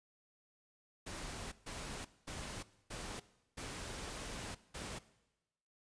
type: noise bursts at uneven times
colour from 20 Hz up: pink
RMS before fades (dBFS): -45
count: 6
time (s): 1.06-1.52 / 1.66-2.05 / 2.27-2.63 / 2.9-3.2 / 3.57-4.55 / 4.74-4.99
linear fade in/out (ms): 10
effects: noise-tail reverb RT60 1.0 s tail -18 dB re dry + resampled to 22050 Hz